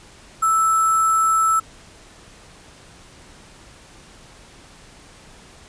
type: tone with sample-and-hold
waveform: sine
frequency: 1318.5 Hz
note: E6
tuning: in tune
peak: -14 dBFS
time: 0.42-1.6 s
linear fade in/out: 10 ms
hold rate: 8820 Hz
effects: pink hiss -46 dBFS RMS until 5.68 s + resampled to 22050 Hz